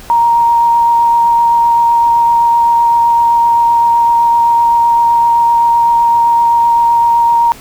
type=tone with vibrato; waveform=sine; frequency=936 Hz; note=A#5; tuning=7 cents sharp; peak=-6 dBFS; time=0.1-7.52 s; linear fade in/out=0 ms; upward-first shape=sine; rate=7.8 Hz; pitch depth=9 cents each way; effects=pink hiss -35 dBFS RMS until 7.6 s